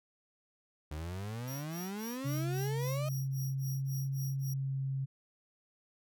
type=exponential sweep; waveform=35% pulse; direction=up; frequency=73.2 to 631 Hz; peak=-36 dBFS; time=0.91-3.09 s; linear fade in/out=5 ms
type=tone with tremolo; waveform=15% pulse; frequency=5690 Hz; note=F8; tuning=31 cents sharp; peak=-38 dBFS; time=1.47-4.54 s; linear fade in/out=10 ms; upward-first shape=sine; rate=3.7 Hz; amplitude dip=100%
type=tone with vibrato; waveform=sine; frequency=135.4 Hz; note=C#3; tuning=40 cents flat; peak=-32 dBFS; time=2.24-5.06 s; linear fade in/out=20 ms; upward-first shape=sine; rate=0.64 Hz; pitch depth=8 cents each way
effects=none